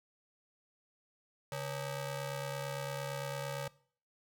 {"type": "ring-modulated tone", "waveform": "sawtooth", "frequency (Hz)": 349.2, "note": "F4", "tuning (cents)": 0, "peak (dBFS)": -30, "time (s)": [1.52, 3.68], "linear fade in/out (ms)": 2, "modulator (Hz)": 209, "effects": ["noise-tail reverb RT60 0.5 s tail -20 dB re dry"]}